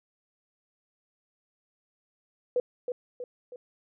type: tone with echo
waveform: sine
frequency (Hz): 493.9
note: B4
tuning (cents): 0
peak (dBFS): -22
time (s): 2.56-2.6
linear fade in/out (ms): 2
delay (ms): 320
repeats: 3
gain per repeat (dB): -6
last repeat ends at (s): 3.56
effects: none